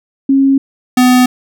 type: tone pair in turn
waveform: sine / square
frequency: 272 / 251 Hz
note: C#4 / B3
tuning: -33 / +28 cents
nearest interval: minor second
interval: 139 cents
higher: first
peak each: -6 dBFS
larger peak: neither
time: 0.29-0.58 / 0.97-1.26 s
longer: neither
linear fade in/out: 5 ms
effects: none